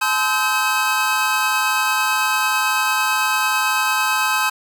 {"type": "tone cluster", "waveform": "square", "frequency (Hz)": [857, 1030, 1281, 1562, 2562], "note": ["A5", "C6", "E6", "G6", "E7"], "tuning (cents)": [-46, -28, -50, -7, -50], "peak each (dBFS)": [-25, -24, -24, -23, -24], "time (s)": [0.01, 4.5], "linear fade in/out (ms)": 10, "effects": []}